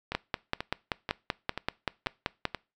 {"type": "two click trains", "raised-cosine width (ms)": 0.3, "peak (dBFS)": [-16, -11], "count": [6, 13], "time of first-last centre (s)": [[0.12, 2.547], [0.15, 2.453]], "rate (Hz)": [2.06, 5.21], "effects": ["noise-tail reverb RT60 0.3 s tail -23 dB re dry"]}